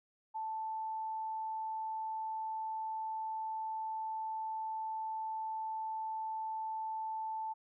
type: tone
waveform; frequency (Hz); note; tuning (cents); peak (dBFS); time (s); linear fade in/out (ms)
sine; 880; A5; 0; -36; 0.34-7.54; 20
effects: none